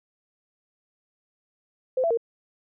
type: tone with pitch steps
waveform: sine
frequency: 515 / 668 / 462.6 Hz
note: C5 / E5 / A#4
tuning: -28 / +23 / -13 cents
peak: -20 dBFS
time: 1.97-2.174 s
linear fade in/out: 5 ms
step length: 68 ms
effects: none